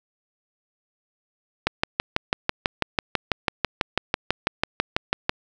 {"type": "click train", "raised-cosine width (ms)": 0.3, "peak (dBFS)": -3, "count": 23, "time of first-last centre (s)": [1.67, 5.294], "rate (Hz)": 6.07, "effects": []}